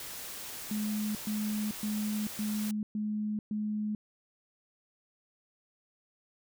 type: noise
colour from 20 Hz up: white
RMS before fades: -42 dBFS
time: 0-2.71 s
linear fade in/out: 2 ms
type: tone bursts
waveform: sine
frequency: 211.8 Hz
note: G#3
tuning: 34 cents sharp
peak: -30 dBFS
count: 6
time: 0.71-3.95 s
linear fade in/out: 2 ms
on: 440 ms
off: 120 ms
effects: none